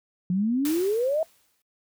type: exponential sweep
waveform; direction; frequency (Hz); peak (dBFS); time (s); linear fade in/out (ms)
sine; up; 174.61 to 659.3; -21; 0.3-1.23; 2
type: noise with exponential decay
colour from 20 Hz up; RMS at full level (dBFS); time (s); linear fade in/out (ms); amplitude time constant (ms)
white; -33; 0.65-1.62; 2; 210
effects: noise-tail reverb RT60 0.1 s tail -23 dB re dry